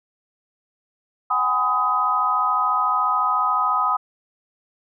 sine tone cluster, 744 / 818 / 1005 / 1256 Hz, F#5 / G#5 / B5 / D#6, +9 / -26 / +30 / +16 cents, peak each -28 / -27 / -24 / -19 dBFS, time 1.3-3.97 s, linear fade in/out 10 ms, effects none

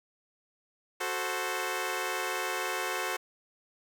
10% pulse chord, F# diminished, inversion none, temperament equal, 370 / 440 / 523.3 Hz, F#4 / A4 / C5, 0 / 0 / 0 cents, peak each -26 / -28 / -27 dBFS, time 1-3.17 s, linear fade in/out 10 ms, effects none

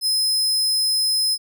sawtooth tone, 5100 Hz, D#8, 42 cents sharp, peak -15 dBFS, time 0.01-1.38 s, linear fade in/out 50 ms, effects none

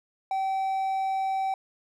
triangle tone, 770 Hz, G5, 31 cents flat, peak -23 dBFS, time 0.31-1.54 s, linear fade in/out 2 ms, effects none

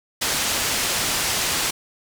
white low-pass noise, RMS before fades -23 dBFS, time 0.21-1.71 s, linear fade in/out 10 ms, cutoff 8000 Hz, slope 12 dB/octave, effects none

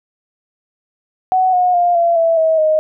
sine tone with pitch steps, 746 / 723.9 / 702.5 / 681.7 / 661.5 / 642 / 623 Hz, F#5 / F#5 / F5 / F5 / E5 / E5 / D#5, +14 / -38 / +10 / -42 / +6 / -46 / +2 cents, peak -10 dBFS, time 1.32-2.79 s, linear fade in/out 0 ms, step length 210 ms, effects none

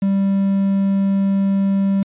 triangle tone with quantisation, 196 Hz, G3, in tune, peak -12 dBFS, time 0.02-2.03 s, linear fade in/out 5 ms, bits 6, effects resampled to 8000 Hz

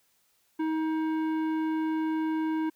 triangle tone with tanh clipping, 316.4 Hz, D#4, 29 cents sharp, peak -28 dBFS, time 0.59-2.7 s, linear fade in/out 10 ms, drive 17 dB, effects white hiss -69 dBFS RMS until 2.75 s

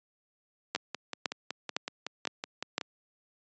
two click trains, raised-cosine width 0.2 ms, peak -11 / -17 dBFS, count 5 / 12, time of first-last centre 0.75-2.78 / 0.76-2.812 s, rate 1.97 / 5.36 Hz, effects high-pass 200 Hz 12 dB/octave + resampled to 16000 Hz

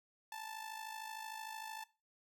sawtooth tone with amplitude modulation, 879 Hz, A5, 2 cents flat, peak -38 dBFS, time 0.32-1.84 s, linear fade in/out 2 ms, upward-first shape sine, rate 53.2 Hz, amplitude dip 65%, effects noise-tail reverb RT60 0.3 s tail -19 dB re dry

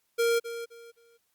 square tone with echo, 466.2 Hz, A#4, in tune, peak -23 dBFS, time 0.18-0.4 s, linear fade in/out 20 ms, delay 260 ms, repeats 3, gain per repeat -12 dB, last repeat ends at 1.18 s, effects white hiss -74 dBFS RMS until 1.34 s + Opus 48 kbps

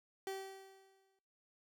30% pulse tone with exponential decay, 386.1 Hz, G4, 26 cents flat, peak -36 dBFS, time 0.27-1.19 s, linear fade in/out 1 ms, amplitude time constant 200 ms, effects noise-tail reverb RT60 0.8 s tail -20 dB re dry

